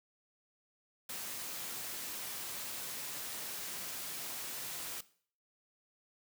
white noise, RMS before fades -42 dBFS, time 1.09-5.01 s, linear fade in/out 5 ms, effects noise-tail reverb RT60 0.5 s tail -18 dB re dry + high-pass 100 Hz 12 dB/octave

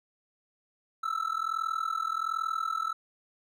triangle tone with amplitude modulation, 1318.5 Hz, E6, in tune, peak -23 dBFS, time 1.03-2.93 s, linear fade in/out 10 ms, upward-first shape sine, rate 41.3 Hz, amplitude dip 90%, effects none

